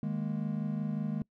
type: chord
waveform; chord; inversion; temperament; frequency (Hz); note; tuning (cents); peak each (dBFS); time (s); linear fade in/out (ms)
triangle; D# suspended fourth; none; equal; 155.56 / 207.7 / 233.1; D#3 / G#3 / A#3; 0 / 0 / 0; -33 / -32 / -36; 0.03-1.22; 2
effects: noise-tail reverb RT60 0.1 s tail -24 dB re dry